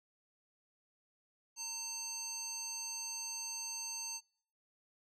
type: tone with band-pass filter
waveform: square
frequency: 900 Hz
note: A5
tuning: 39 cents sharp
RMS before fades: -42 dBFS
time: 1.56-4.21 s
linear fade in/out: 50 ms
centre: 6100 Hz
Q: 4.6
effects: noise-tail reverb RT60 0.6 s tail -26 dB re dry